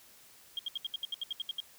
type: tone bursts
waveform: sine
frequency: 3233 Hz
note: G#7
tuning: 47 cents flat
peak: -32 dBFS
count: 12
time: 0.57-1.603 s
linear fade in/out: 2 ms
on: 21 ms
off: 71 ms
effects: white hiss -58 dBFS RMS until 1.78 s